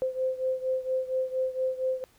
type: beating tone pair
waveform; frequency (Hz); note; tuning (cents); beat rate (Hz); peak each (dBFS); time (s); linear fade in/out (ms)
sine; 517 / 521.3; C5 / C5; -21 / -6; 4.3; -28 / -31; 0.02-2.04; 0
effects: pink hiss -62 dBFS RMS until 2.18 s